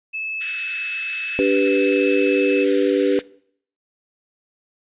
sine tone, 2608 Hz, E7, 19 cents flat, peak -24 dBFS, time 0.13-2.65 s, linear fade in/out 20 ms
pink high-pass noise, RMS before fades -32 dBFS, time 0.4-3.22 s, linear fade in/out 20 ms, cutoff 1400 Hz, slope 96 dB/octave
sine chord, G major, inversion second, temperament equal with one note detuned, 288.8 / 392 / 493.9 Hz, D4 / G4 / B4, -29 / 0 / 0 cents, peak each -19 dBFS, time 1.39-3.19 s, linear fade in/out 0 ms
effects noise-tail reverb RT60 0.6 s tail -21 dB re dry + resampled to 8000 Hz

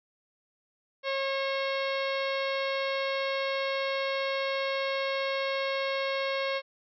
harmonic tone, 543 Hz, C#5, 36 cents flat, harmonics 1 / 2 / 3 / 4 / 5 / 6 / 7 / 8 / 9 / 10, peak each -30 / -36 / -39 / -36 / -41 / -42 / -42 / -43 / -54 / -50 dBFS, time 1.03-6.62 s, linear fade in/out 50 ms, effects none

